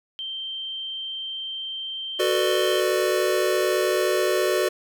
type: tone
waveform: sine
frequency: 3136 Hz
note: G7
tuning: in tune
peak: -29 dBFS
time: 0.19-2.8 s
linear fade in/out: 0 ms
type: chord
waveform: square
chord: B minor seventh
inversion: second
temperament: just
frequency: 370.4 / 444.5 / 493.9 / 592.7 Hz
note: F#4 / A4 / B4 / D5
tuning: +2 / +18 / 0 / +16 cents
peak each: -24 / -29 / -28 / -26 dBFS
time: 2.19-4.69 s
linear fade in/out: 10 ms
effects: none